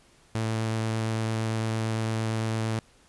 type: tone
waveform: sawtooth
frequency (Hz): 111.4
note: A2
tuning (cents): +22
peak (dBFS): -22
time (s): 0.35-2.79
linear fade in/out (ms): 0
effects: pink hiss -59 dBFS RMS until 3.08 s + resampled to 24000 Hz